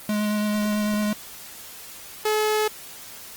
square tone with vibrato, 210 Hz, G#3, 19 cents sharp, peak -22 dBFS, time 0.09-1.13 s, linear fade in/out 2 ms, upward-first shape triangle, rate 9 Hz, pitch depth 16 cents each way
click, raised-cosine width 2 ms, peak -26 dBFS, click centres 0.938 s
sawtooth tone, 428.2 Hz, A4, 47 cents flat, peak -16 dBFS, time 2.25-2.68 s, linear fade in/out 5 ms
effects white hiss -41 dBFS RMS until 3.36 s + Opus 24 kbps

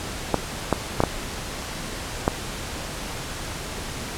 clicks, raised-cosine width 1 ms, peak -3 dBFS, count 5, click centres 0.343 / 0.727 / 1.004 / 1.037 / 2.279 s, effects pink hiss -32 dBFS RMS until 4.17 s + low-pass 10000 Hz 12 dB/octave

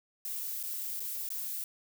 violet noise with dropouts, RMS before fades -37 dBFS, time 0.25-1.64 s, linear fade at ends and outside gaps 1 ms, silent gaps 0.629-0.636 / 0.996-1.003 / 1.289-1.303 s, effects none

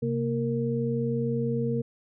sine tone cluster, 131.5 / 231.7 / 464.3 Hz, C3 / A#3 / A#4, +9 / -10 / -7 cents, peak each -29 dBFS, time 0.02-1.82 s, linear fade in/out 10 ms, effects none

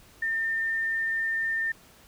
sine tone, 1806 Hz, A6, 45 cents sharp, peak -25 dBFS, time 0.22-1.72 s, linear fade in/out 5 ms, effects pink hiss -55 dBFS RMS until 2.07 s

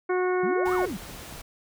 harmonic tone, 365.4 Hz, F#4, 22 cents flat, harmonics 1 / 2 / 3 / 4 / 5 / 6, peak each -23 / -32 / -33 / -34 / -41 / -39 dBFS, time 0.09-0.86 s, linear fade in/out 10 ms
sine exponential two-way sweep, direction up then down, 164.81 to 1386 to 164.81 Hz, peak -30 dBFS, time 0.43-0.97 s, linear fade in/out 5 ms, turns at 0.74 s
pink noise, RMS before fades -41 dBFS, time 0.65-1.42 s, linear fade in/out 10 ms
effects none

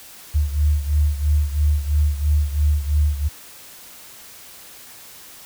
sine beating tone pair, 73.42 / 76.42 Hz, D2 / D#2, 0 / -31 cents, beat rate 3 Hz, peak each -17 / -21 dBFS, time 0.34-3.29 s, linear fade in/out 20 ms, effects white hiss -42 dBFS RMS until 5.45 s

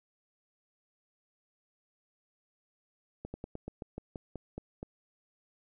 slowing click train, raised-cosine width 2 ms, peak -26 dBFS, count 11, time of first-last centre 3.25-4.829 s, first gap 90 ms, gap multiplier 1.12, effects none

